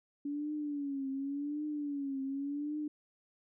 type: tone with vibrato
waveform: sine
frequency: 284.6 Hz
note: C#4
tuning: 46 cents sharp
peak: -34 dBFS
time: 0.25-2.88 s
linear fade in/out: 5 ms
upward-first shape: triangle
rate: 0.89 Hz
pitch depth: 110 cents each way
effects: none